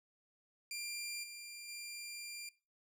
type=tone with level steps; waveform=15% pulse; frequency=2385 Hz; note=D7; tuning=26 cents sharp; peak=-34 / -41 / -38 dBFS; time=0.71-2.49 s; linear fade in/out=2 ms; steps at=1.23 / 1.68 s; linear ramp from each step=10 ms; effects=noise-tail reverb RT60 0.3 s tail -18 dB re dry